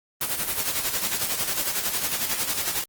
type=noise with tremolo; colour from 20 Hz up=white; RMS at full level=-24 dBFS; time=0.21-2.84 s; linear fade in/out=2 ms; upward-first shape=sine; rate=11 Hz; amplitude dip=60%; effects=Opus 24 kbps